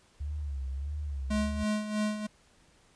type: tone with vibrato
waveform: sine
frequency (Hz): 70.4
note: C#2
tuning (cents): +27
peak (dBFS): -32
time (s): 0.2-1.64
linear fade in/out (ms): 10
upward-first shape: sine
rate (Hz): 1.6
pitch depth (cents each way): 110
type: tone with tremolo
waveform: square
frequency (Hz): 212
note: G#3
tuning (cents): +36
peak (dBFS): -27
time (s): 1.3-2.27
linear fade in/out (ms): 10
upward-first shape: sine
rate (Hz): 3.1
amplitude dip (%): 65
effects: pink hiss -63 dBFS RMS until 2.95 s + resampled to 22050 Hz